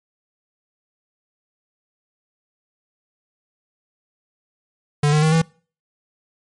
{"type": "tone with pitch steps", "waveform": "square", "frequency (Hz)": [146.83, 152.01, 157.37, 162.92], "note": ["D3", "D#3", "D#3", "E3"], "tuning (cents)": [0, -40, 20, -20], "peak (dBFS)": -14, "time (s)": [5.03, 5.418], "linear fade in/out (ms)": 5, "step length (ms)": 97, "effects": ["noise-tail reverb RT60 0.4 s tail -24 dB re dry", "MP3 48 kbps"]}